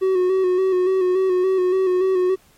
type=tone with vibrato; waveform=triangle; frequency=371.6 Hz; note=F#4; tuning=7 cents sharp; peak=-13 dBFS; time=0.01-2.36 s; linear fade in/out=20 ms; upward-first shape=square; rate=3.5 Hz; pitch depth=34 cents each way; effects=pink hiss -55 dBFS RMS until 2.57 s + MP3 64 kbps